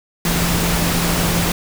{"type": "tone in noise", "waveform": "sine", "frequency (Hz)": 171.1, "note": "F3", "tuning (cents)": -35, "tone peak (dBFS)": -20, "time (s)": [0.25, 1.52], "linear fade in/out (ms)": 2, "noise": "pink", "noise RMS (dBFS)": -19, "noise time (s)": [0.25, 1.52], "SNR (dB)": -4, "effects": []}